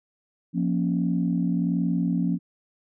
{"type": "chord", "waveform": "sine", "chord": "Bb minor", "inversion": "second", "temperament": "equal with one note detuned", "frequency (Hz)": [174.61, 235.9, 277.2], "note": ["F3", "Bb3", "Db4"], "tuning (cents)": [0, 21, 0], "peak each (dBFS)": [-23, -27, -27], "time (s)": [0.53, 2.39], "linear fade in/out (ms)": 50, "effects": ["tanh soft clip ceiling -12 dBFS"]}